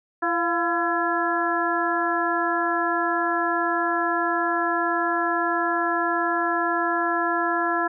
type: harmonic tone with a mistuned harmonic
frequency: 337.7 Hz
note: E4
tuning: 42 cents sharp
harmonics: 1 / 2 / 3 / 4 / 5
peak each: -27 / -27 / -27 / -27 / -27 dBFS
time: 0.22-7.88 s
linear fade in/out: 10 ms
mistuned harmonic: 2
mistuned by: +55 cents
effects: none